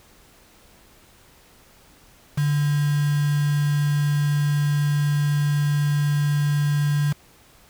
sine tone with quantisation, 146 Hz, D3, 10 cents flat, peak -18 dBFS, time 2.37-7.13 s, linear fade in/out 10 ms, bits 5, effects pink hiss -53 dBFS RMS until 7.69 s

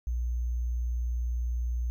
sine tone with sample-and-hold, 60 Hz, B1, 49 cents flat, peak -27 dBFS, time 0.07-1.9 s, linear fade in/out 0 ms, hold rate 6300 Hz, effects none

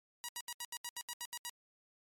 5% pulse tone bursts, 961 Hz, B5, 48 cents flat, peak -28 dBFS, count 11, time 0.24-1.495 s, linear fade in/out 0 ms, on 45 ms, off 76 ms, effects MP3 96 kbps

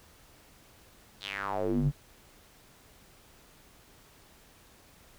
square tone with band-pass filter sweep, 49.58 Hz, G1, 20 cents sharp, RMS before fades -30 dBFS, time 1.2-1.92 s, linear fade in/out 50 ms, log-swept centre 4300 to 120 Hz, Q 4.4, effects pink hiss -58 dBFS RMS until 5.18 s

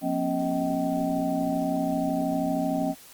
sine tone cluster, 177.2 / 237.8 / 270.6 / 629 / 770 Hz, F3 / A#3 / C#4 / D#5 / G5, +25 / +35 / -42 / +19 / -31 cents, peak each -32 / -32 / -27 / -30 / -32 dBFS, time 0.01-2.95 s, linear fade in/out 50 ms, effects white hiss -49 dBFS RMS until 3.13 s + Opus 32 kbps

